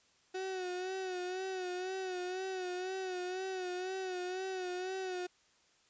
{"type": "tone with vibrato", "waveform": "35% pulse", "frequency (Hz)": 370, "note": "F#4", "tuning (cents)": 0, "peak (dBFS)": -35, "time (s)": [0.34, 5.27], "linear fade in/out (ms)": 10, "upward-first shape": "sine", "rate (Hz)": 2, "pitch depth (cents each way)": 51, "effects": ["white hiss -69 dBFS RMS until 5.89 s", "resampled to 16000 Hz"]}